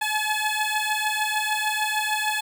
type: beating tone pair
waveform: 15% pulse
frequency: 852 / 858.6 Hz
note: G#5 / A5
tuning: +44 / -43 cents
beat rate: 6.6 Hz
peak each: -19 / -20 dBFS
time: 0.01-2.41 s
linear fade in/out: 10 ms
effects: none